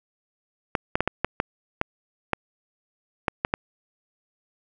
clicks, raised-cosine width 0.5 ms, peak -6 dBFS, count 11, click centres 0.752 / 0.955 / 1.006 / 1.076 / 1.246 / 1.401 / 1.814 / 2.333 / 3.282 / 3.449 / 3.539 s, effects none

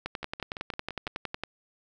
two click trains, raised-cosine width 0.3 ms, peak -16 / -21 dBFS, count 16 / 6, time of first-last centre 0.06-1.436 / 0.23-1.076 s, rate 10.9 / 5.91 Hz, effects none

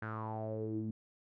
sawtooth tone with low-pass filter sweep, 109.8 Hz, A2, 3 cents flat, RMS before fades -39 dBFS, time 0.02-0.91 s, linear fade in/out 5 ms, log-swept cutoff 1600 to 240 Hz, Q 6.8, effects none

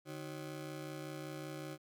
25% pulse ring-modulated tone, 229.5 Hz, A#3, 27 cents flat, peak -36 dBFS, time 0.05-1.78 s, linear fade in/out 50 ms, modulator 82.1 Hz, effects none

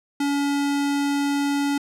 square tone, 283.7 Hz, C#4, 40 cents sharp, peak -21 dBFS, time 0.2-1.78 s, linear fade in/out 5 ms, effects low-pass 11000 Hz 12 dB/octave

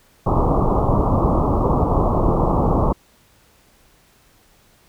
pink low-pass noise, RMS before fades -17 dBFS, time 0.26-2.93 s, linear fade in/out 10 ms, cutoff 1200 Hz, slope 96 dB/octave, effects pink hiss -55 dBFS RMS until 4.88 s

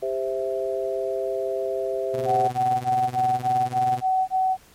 sine chord, C major, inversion second, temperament equal with one note detuned, 397 / 523.3 / 659.3 Hz, G4 / C5 / E5, +22 / 0 / 0 cents, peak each -27 / -28 / -28 dBFS, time 0.02-2.48 s, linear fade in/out 10 ms
sawtooth tone with tremolo, 124.2 Hz, B2, 10 cents sharp, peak -25 dBFS, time 2.13-4.02 s, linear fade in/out 20 ms, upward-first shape sine, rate 19 Hz, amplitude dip 70%
sine tone bursts, 753 Hz, F#5, 30 cents sharp, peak -18 dBFS, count 8, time 2.25-4.571 s, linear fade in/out 50 ms, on 270 ms, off 23 ms
effects pink hiss -53 dBFS RMS until 4.74 s + MP3 64 kbps

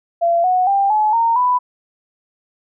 sine tone with pitch steps, 682 / 735.2 / 792.5 / 854.3 / 920.9 / 992.8 Hz, F5 / F#5 / G5 / G#5 / A#5 / B5, -41 / -11 / +19 / +49 / -21 / +9 cents, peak -12 dBFS, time 0.21-1.59 s, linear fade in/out 20 ms, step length 230 ms, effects none

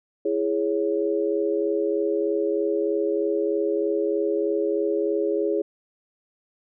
sine chord, C# minor, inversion first, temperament just, 332.6 / 415.8 / 554.4 Hz, E4 / G#4 / C#5, +16 / +2 / 0 cents, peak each -26 / -23 / -28 dBFS, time 0.25-5.62 s, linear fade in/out 5 ms, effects none

